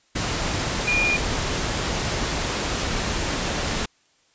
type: tone in noise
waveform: sine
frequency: 2427 Hz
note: D#7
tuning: 44 cents flat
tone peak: -19 dBFS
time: 0.87-1.17 s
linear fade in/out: 10 ms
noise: pink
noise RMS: -25 dBFS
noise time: 0.15-3.86 s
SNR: +3 dB
effects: white hiss -62 dBFS RMS until 4.34 s + resampled to 16000 Hz